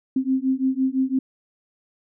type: beating tone pair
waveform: sine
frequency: 260.2 / 266.1 Hz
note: C4 / C4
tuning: -9 / +29 cents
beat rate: 5.9 Hz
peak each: -22 dBFS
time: 0.16-1.19 s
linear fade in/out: 5 ms
effects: none